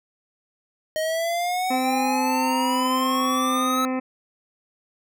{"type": "exponential sweep", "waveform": "square", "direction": "up", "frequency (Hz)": [622.3, 1300], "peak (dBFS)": -23, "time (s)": [0.96, 3.85], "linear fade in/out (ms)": 0}
{"type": "harmonic tone", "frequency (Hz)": 258, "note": "C4", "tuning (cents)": -24, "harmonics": [1, 2, 3, 4, 5, 7, 8, 9, 10], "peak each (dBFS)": [-24, -30, -34, -36, -38, -41, -42, -43, -44], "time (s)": [1.7, 4], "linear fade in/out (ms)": 10}
{"effects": []}